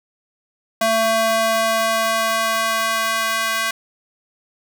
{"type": "tone with high-pass filter sweep", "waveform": "square", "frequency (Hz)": 224, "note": "A3", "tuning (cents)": 31, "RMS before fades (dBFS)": -19, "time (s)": [0.81, 3.71], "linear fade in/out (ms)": 5, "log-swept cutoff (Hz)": [580, 1400], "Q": 1.4, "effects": []}